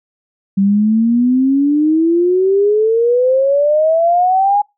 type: exponential sweep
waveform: sine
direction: up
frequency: 193 to 830.6 Hz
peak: -9 dBFS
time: 0.57-4.62 s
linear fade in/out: 10 ms
effects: noise-tail reverb RT60 0.2 s tail -24 dB re dry